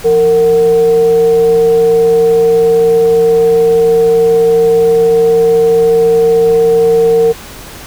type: tone with frequency modulation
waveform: sine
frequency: 458.5 Hz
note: A#4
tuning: 29 cents flat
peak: -5 dBFS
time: 0.04-7.33 s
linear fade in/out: 20 ms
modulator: 286 Hz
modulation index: 0.27
effects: pink hiss -30 dBFS RMS until 7.86 s